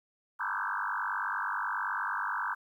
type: tone with frequency modulation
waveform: sine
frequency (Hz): 1254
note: D#6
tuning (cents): +13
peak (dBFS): -30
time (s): 0.39-2.55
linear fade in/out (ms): 20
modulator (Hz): 49.3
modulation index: 7.1
effects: 11-bit